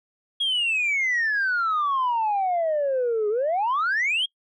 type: exponential two-way sweep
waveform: sine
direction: down then up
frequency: 3322 to 410 to 3322 Hz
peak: -19 dBFS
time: 0.4-4.26 s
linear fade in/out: 10 ms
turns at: 3.29 s
effects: noise-tail reverb RT60 0.1 s tail -25 dB re dry + tanh soft clip ceiling -18 dBFS